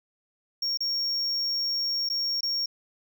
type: tone with dropouts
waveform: triangle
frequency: 5540 Hz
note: F8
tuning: 15 cents flat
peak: -24 dBFS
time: 0.62-2.66 s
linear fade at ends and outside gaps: 5 ms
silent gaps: 0.774-0.805 / 2.09-2.099 / 2.408-2.43 s
effects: none